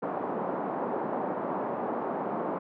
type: band-pass noise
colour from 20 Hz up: white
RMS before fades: -32 dBFS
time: 0.02-2.59 s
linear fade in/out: 10 ms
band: 180 to 950 Hz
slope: 24 dB/octave
effects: none